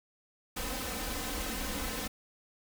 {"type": "noise with comb filter", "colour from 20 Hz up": "pink", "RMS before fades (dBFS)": -36, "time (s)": [0.56, 2.08], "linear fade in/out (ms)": 10, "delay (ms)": 3.9, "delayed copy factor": 0.85, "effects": []}